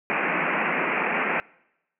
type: band-pass noise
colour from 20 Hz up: white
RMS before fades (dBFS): -25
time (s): 0.1-1.4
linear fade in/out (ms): 0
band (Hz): 160 to 2600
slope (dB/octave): 96
effects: noise-tail reverb RT60 0.9 s tail -25 dB re dry